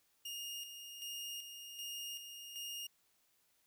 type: tone with tremolo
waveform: sawtooth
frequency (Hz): 2839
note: F7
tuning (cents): +28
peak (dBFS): -39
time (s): 0.25-2.87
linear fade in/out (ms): 5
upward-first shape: square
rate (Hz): 1.3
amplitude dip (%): 50
effects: white hiss -75 dBFS RMS until 3.66 s